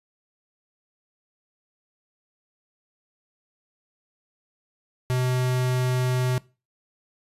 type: tone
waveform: square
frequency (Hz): 126.8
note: B2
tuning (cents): +46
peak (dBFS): -22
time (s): 5.1-6.38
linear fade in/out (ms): 0
effects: noise-tail reverb RT60 0.3 s tail -21 dB re dry + resampled to 32000 Hz